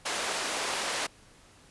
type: band-pass noise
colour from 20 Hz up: pink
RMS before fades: -32 dBFS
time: 0.05-1.07 s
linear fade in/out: 10 ms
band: 510 to 9400 Hz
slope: 12 dB/octave
effects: pink hiss -57 dBFS RMS until 1.7 s + resampled to 24000 Hz